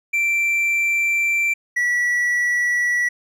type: tone pair in turn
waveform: triangle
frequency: 2348 / 1945 Hz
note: D7 / B6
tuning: -1 / -27 cents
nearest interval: minor third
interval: 326 cents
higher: first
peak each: -15 dBFS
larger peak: neither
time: 0.13-1.54 / 1.76-3.09 s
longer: first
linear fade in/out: 10 ms
effects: none